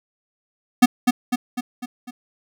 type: tone with echo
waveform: square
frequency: 246.9 Hz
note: B3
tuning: in tune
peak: -8 dBFS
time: 0.82-0.86 s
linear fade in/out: 10 ms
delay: 250 ms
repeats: 5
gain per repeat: -5 dB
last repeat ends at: 2.11 s
effects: none